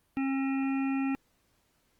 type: harmonic tone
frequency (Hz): 270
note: C#4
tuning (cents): -45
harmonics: 1 / 3 / 5 / 7 / 9 / 10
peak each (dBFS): -27 / -40 / -44 / -46 / -43 / -47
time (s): 0.17-1.15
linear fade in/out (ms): 0
effects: pink hiss -71 dBFS RMS until 1.99 s + Opus 32 kbps